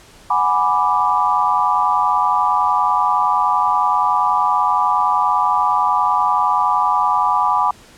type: chord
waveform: sine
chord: G# half-diminished seventh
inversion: third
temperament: equal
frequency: 740 / 830.6 / 987.8 / 1174.7 Hz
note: F#5 / G#5 / B5 / D6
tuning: 0 / 0 / 0 / 0 cents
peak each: -23 / -19 / -17 / -18 dBFS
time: 0.3-7.71 s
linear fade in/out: 5 ms
effects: pink hiss -45 dBFS RMS until 7.97 s + low-pass 10000 Hz 12 dB/octave